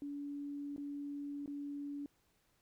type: tone with dropouts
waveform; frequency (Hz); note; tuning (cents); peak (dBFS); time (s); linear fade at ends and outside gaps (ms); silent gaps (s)
sine; 286.2; D4; -45; -40; 0.02-2.06; 1; 0.763-0.779 / 1.46-1.477
effects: pink hiss -75 dBFS RMS until 2.61 s